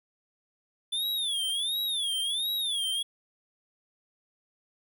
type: tone with vibrato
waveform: square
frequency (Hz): 3479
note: A7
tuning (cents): -20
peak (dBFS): -28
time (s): 0.92-3.03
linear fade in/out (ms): 10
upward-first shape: sine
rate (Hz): 1.4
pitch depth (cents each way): 180
effects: none